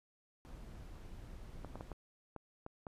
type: noise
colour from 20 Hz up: brown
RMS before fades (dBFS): -50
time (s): 0.45-1.93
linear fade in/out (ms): 0
type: clicks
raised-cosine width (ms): 1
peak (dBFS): -31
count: 7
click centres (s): 1.647 / 1.756 / 1.809 / 1.917 / 2.363 / 2.664 / 2.868
effects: resampled to 32000 Hz